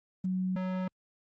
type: tone pair in turn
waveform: sine / square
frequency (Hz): 185.5 / 185.5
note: F#3 / F#3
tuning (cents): +5 / +5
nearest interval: unison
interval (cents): 0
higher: neither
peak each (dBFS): -28 / -31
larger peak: first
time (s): 0.24-0.56 / 0.56-0.88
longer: neither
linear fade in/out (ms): 5
effects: low-pass 2000 Hz 12 dB/octave + Opus 24 kbps